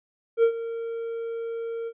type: tone with ADSR envelope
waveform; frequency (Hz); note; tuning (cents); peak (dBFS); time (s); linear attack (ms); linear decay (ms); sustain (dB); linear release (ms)
triangle; 459.9; A#4; -23; -12; 0.37-1.93; 61; 86; -15; 58
effects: resampled to 8000 Hz